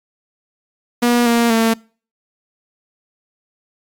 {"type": "tone with pitch steps", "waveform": "sawtooth", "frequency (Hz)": [240.4, 234.5, 226], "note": ["B3", "A#3", "A3"], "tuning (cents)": [-46, 11, 47], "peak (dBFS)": -8, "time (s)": [1.02, 1.74], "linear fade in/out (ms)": 10, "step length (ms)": 240, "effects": ["noise-tail reverb RT60 0.4 s tail -25 dB re dry", "Opus 48 kbps"]}